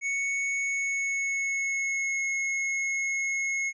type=tone with pitch glide; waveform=square; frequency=2217 to 2173 Hz; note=C#7 to C#7; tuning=0 to -35 cents; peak=-27 dBFS; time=0.01-3.73 s; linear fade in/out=50 ms; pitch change=-35 cents; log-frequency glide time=0.6-2.23 s; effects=resampled to 16000 Hz